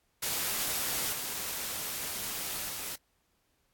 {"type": "noise with level steps", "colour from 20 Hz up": "white", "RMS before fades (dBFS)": [-32, -36, -38], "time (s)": [0.22, 2.96], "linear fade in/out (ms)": 10, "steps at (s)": [1.12, 2.68], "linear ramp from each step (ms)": 10, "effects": ["pink hiss -74 dBFS RMS until 3.73 s", "AAC 64 kbps"]}